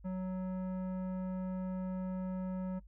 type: tone with tanh clipping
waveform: triangle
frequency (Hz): 185.8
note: F#3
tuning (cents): +7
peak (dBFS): -37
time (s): 0.04-2.8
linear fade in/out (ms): 20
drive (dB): 17
effects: noise-tail reverb RT60 0.1 s tail -23 dB re dry + added 50 Hz sine -53 dBFS peak until 2.87 s